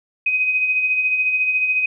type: tone with tremolo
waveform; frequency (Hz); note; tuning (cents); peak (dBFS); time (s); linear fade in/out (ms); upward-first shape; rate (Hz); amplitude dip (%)
sine; 2513; D#7; +17; -14; 0.26-1.86; 5; sine; 14; 45
effects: none